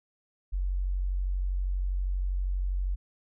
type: tone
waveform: sine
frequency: 46.25 Hz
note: F#1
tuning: in tune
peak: -26 dBFS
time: 0.52-2.96 s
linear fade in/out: 20 ms
effects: none